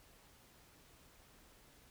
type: silence
effects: pink hiss -64 dBFS RMS until 1.9 s